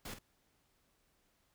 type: noise with echo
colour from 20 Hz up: pink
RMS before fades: -45 dBFS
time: 0.05-0.14 s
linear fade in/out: 5 ms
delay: 49 ms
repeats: 1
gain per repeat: -9 dB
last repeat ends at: 0.189 s
effects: pink hiss -75 dBFS RMS until 1.54 s